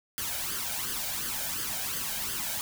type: noise with flanger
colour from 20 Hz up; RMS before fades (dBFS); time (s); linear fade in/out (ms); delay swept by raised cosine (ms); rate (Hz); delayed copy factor
white; -33; 0.18-2.61; 0; 0.62 to 1.33; 2.8; +0.65
effects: none